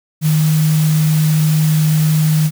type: tone in noise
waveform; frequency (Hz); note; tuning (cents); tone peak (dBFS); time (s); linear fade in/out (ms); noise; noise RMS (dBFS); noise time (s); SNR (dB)
sine; 155; D#3; -6; -10; 0.21-2.51; 50; white; -26; 0.21-2.51; +13
effects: none